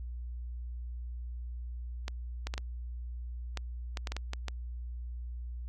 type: clicks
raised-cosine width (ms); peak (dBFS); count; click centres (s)
0.2; -19; 11; 2.081 / 2.47 / 2.539 / 2.579 / 3.573 / 3.972 / 4.072 / 4.12 / 4.166 / 4.334 / 4.483
effects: added 60 Hz sine -37 dBFS peak until 5.68 s + AAC 64 kbps